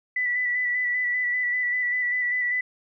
sine tone with vibrato, 1975.5 Hz, B6, in tune, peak -22 dBFS, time 0.16-2.61 s, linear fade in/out 5 ms, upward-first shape square, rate 5.1 Hz, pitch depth 20 cents each way, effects none

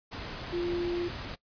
sine tone in noise, 348.4 Hz, F4, 4 cents flat, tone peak -28 dBFS, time 0.52-1.09 s, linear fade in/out 20 ms, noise pink, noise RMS -39 dBFS, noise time 0.11-1.36 s, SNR +8 dB, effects noise-tail reverb RT60 0.1 s tail -20 dB re dry + resampled to 11025 Hz

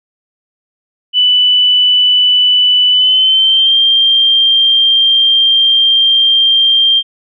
sine tone with pitch glide, 2983 to 3179 Hz, F#7 to G7, +13 to +24 cents, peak -6 dBFS, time 1.13-7.03 s, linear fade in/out 50 ms, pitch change +111 cents, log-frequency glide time 2.9-3.75 s, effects none

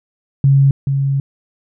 sine tone pair in turn, 137.7 / 137.7 Hz, C#3 / C#3, -11 / -11 cents, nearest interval unison, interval 0 cents, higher neither, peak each -7 / -13 dBFS, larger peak first, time 0.44-0.71 / 0.87-1.2 s, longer second, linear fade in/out 2 ms, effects none

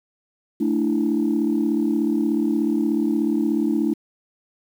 sine chord, A suspended fourth, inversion none, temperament just, 220 / 293.3 / 330 Hz, A3 / D4 / E4, 0 / -2 / +2 cents, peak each -22 / -21 / -22 dBFS, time 0.6-3.94 s, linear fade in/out 10 ms, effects tanh soft clip ceiling -11 dBFS + 8-bit

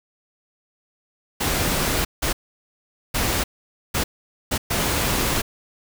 pink noise bursts at uneven times, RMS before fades -22 dBFS, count 6, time 1.4-2.05 / 2.22-2.33 / 3.14-3.44 / 3.94-4.04 / 4.51-4.58 / 4.7-5.42 s, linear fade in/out 10 ms, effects none

